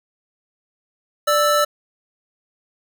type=tone pair together; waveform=square; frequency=588.8 / 1318.5 Hz; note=D5 / E6; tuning=+4 / 0 cents; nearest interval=octave + major second; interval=1396 cents; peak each=-18 dBFS; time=1.27-1.65 s; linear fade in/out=10 ms; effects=none